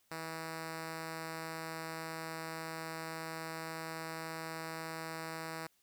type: tone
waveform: 5% pulse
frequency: 161.8 Hz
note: E3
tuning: 32 cents flat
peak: -29 dBFS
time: 0.11-5.67 s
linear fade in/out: 5 ms
effects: white hiss -73 dBFS RMS until 5.82 s